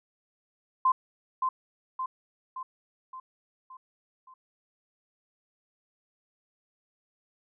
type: tone with echo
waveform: sine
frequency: 1038 Hz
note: C6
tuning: 14 cents flat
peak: -19 dBFS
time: 0.85-0.92 s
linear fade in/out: 5 ms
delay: 570 ms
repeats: 6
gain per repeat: -5 dB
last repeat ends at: 4.34 s
effects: none